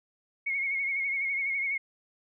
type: tone with vibrato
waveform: sine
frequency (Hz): 2188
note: C#7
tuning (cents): -23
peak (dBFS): -27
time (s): 0.46-1.78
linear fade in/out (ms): 10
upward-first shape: sine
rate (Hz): 12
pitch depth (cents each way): 47
effects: none